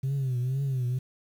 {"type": "tone with vibrato", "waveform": "sine", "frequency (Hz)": 130.81, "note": "C3", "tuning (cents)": 0, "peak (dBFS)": -23, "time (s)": [0.03, 0.99], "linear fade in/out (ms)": 10, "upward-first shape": "triangle", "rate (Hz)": 2.1, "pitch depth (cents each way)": 130, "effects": ["tanh soft clip ceiling -24 dBFS", "9-bit"]}